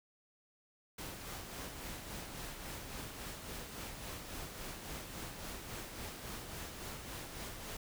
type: noise with tremolo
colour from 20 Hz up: pink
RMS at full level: -44 dBFS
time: 0.98-7.77 s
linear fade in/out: 5 ms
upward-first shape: sine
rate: 3.6 Hz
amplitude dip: 40%
effects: none